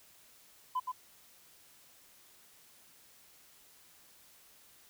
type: tone with echo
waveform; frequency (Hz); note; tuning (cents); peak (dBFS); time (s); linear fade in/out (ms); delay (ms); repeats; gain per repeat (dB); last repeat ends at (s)
sine; 1010; B5; +39; -28; 0.75-0.8; 10; 120; 1; -5; 0.92
effects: tanh soft clip ceiling -27 dBFS + white hiss -61 dBFS RMS until 4.89 s